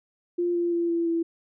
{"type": "tone with pitch steps", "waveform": "sine", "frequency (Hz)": [349.2, 345.2, 341.2, 337.3, 333.4], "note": ["F4", "F4", "F4", "E4", "E4"], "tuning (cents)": [0, -20, -40, 40, 20], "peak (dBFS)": -22, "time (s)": [0.38, 1.23], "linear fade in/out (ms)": 10, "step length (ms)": 170, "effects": []}